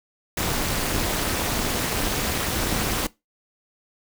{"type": "noise with amplitude modulation", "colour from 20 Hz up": "pink", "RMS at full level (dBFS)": -21, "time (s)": [0.37, 3.07], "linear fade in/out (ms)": 5, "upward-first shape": "sine", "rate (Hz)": 267, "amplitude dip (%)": 85, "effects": ["noise-tail reverb RT60 0.2 s tail -20 dB re dry"]}